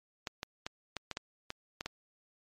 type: clicks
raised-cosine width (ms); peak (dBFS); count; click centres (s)
0.2; -19; 9; 0.272 / 0.431 / 0.665 / 0.967 / 1.113 / 1.171 / 1.504 / 1.809 / 1.86
effects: MP3 64 kbps